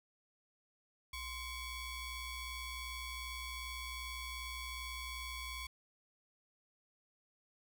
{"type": "ring-modulated tone", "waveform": "20% pulse", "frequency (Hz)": 1108.7, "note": "C#6", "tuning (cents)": 0, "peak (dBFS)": -34, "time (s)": [1.13, 5.67], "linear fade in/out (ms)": 5, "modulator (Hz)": 1170, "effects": []}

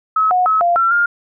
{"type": "tone with pitch steps", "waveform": "sine", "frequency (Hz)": [1286, 729, 1288, 694, 1353, 1409], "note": ["E6", "F#5", "E6", "F5", "E6", "F6"], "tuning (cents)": [-43, -26, -41, -11, 45, 15], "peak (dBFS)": -11, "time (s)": [0.16, 1.06], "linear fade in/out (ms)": 5, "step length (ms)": 150, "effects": []}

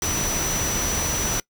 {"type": "tone in noise", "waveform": "sine", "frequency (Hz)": 5920, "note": "F#8", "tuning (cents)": 0, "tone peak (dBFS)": -25, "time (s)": [0.02, 1.4], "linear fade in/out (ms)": 2, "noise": "pink", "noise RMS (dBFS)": -26, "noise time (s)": [0.02, 1.4], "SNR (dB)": -2, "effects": ["noise-tail reverb RT60 0.1 s tail -23 dB re dry"]}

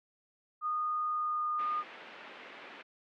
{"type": "tone with pitch glide", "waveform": "sine", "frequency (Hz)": [1230, 1222.2], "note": ["D#6", "D#6"], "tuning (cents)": [-20, -31], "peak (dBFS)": -30, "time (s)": [0.61, 1.84], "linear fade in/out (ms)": 50, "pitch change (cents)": -11, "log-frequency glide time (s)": [1.09, 1.48]}
{"type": "band-pass noise", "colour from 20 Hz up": "white", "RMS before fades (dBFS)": -50, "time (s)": [1.58, 2.83], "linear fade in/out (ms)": 20, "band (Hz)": [220, 2700], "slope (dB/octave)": 24}
{"effects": []}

